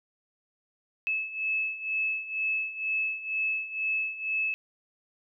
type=beating tone pair; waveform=sine; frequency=2600 / 2602.1 Hz; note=E7 / E7; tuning=-24 / -23 cents; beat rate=2.1 Hz; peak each=-33 / -29 dBFS; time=1.07-4.54 s; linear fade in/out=0 ms; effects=none